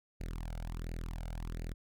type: tone with flanger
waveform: sawtooth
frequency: 41.2 Hz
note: E1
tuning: in tune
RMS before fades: -40 dBFS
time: 0.2-1.74 s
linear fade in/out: 10 ms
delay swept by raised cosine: 0.44 to 1.39 ms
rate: 1.4 Hz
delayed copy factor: +1
effects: none